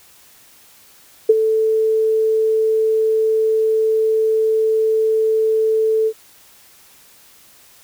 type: tone with ADSR envelope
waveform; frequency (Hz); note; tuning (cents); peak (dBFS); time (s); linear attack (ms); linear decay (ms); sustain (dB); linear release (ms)
sine; 440; A4; 0; -4; 1.29-6.13; 8; 31; -9; 61
effects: white hiss -48 dBFS RMS until 7.83 s